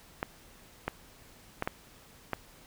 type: clicks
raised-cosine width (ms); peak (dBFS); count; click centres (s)
0.5; -15; 5; 0.229 / 0.88 / 1.624 / 1.675 / 2.333
effects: pink hiss -56 dBFS RMS until 2.66 s